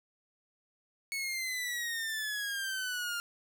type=exponential sweep; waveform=sawtooth; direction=down; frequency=2217 to 1396.9 Hz; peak=-30 dBFS; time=1.12-3.2 s; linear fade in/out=0 ms; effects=none